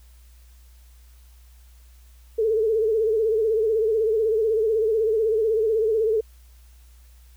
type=tone with vibrato; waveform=sine; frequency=440 Hz; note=A4; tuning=in tune; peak=-18 dBFS; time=2.38-6.21 s; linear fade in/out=10 ms; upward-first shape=sine; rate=16 Hz; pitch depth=77 cents each way; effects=added 60 Hz sine -47 dBFS peak until 7.36 s + white hiss -60 dBFS RMS until 7.36 s